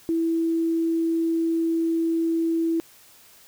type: tone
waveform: sine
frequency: 329.6 Hz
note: E4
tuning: in tune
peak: -20 dBFS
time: 0.09-2.8 s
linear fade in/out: 0 ms
effects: white hiss -52 dBFS RMS until 3.47 s